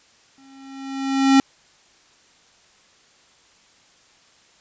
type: tone with exponential growth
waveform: square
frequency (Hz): 270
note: C#4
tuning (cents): -45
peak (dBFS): -10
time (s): 0.38-1.4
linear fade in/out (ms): 1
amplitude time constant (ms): 220
effects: white hiss -55 dBFS RMS until 4.6 s + resampled to 16000 Hz